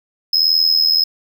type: tone with amplitude modulation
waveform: triangle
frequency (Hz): 5130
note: E8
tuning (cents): -48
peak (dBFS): -7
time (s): 0.33-1.04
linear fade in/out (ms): 5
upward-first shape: sine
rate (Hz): 81.4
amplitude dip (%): 75
effects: 8-bit